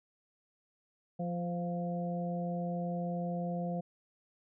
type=harmonic tone with a mistuned harmonic; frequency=174.61 Hz; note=F3; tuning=in tune; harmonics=1 / 2 / 3 / 4; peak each=-34 / -48 / -40 / -41 dBFS; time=1.19-3.81 s; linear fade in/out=10 ms; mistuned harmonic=3; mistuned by=-18 cents; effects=none